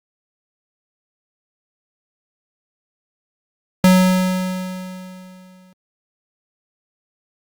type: tone with exponential decay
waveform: square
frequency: 184.9 Hz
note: F#3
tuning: 1 cent flat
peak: -8 dBFS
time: 3.84-5.73 s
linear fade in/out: 2 ms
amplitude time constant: 410 ms
effects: Opus 48 kbps